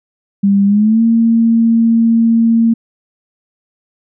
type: tone with pitch glide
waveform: sine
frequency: 199.2 to 228.8 Hz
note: G3 to A#3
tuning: +28 to -32 cents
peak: -7 dBFS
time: 0.43-2.74 s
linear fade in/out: 10 ms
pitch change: +240 cents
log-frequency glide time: 0.66-1.02 s
effects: none